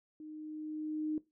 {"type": "tone with level ramp", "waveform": "sine", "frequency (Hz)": 307.9, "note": "D#4", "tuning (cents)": -18, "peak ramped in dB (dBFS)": [-45, -31], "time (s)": [0.2, 1.18], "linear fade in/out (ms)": 2, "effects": ["noise-tail reverb RT60 0.2 s tail -18 dB re dry"]}